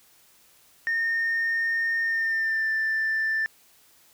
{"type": "tone with pitch glide", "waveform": "sine", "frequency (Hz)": [1830, 1772.8], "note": ["A#6", "A6"], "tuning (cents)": [-32, 13], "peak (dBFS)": -21, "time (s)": [0.87, 3.46], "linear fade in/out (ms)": 0, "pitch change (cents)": -55, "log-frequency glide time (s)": [2.02, 2.71], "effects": ["tanh soft clip ceiling -20 dBFS", "white hiss -58 dBFS RMS until 4.13 s"]}